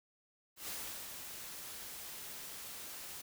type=noise with ADSR envelope; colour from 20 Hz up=white; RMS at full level=-42 dBFS; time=0.56-3.22 s; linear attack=120 ms; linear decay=380 ms; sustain=-5 dB; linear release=13 ms; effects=none